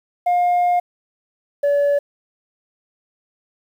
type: tone pair in turn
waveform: sine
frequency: 710 / 572.2 Hz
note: F5 / D5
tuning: +28 / -45 cents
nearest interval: major third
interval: 373 cents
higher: first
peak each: -11 dBFS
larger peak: neither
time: 0.26-0.8 / 1.63-1.99 s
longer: first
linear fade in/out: 10 ms
effects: tanh soft clip ceiling -13 dBFS + 8-bit